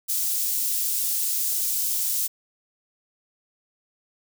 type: high-pass noise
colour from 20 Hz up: white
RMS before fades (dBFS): -25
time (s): 0.08-2.28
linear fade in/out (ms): 20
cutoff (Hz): 6400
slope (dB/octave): 12
effects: none